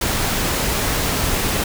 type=noise; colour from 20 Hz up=pink; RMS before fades=-20 dBFS; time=0.01-1.64 s; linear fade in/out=5 ms; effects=none